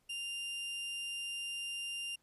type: tone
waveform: 40% pulse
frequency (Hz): 2794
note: F7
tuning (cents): 0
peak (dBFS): -37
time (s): 0.09-2.16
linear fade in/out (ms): 10
effects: pink hiss -75 dBFS RMS until 2.22 s + resampled to 32000 Hz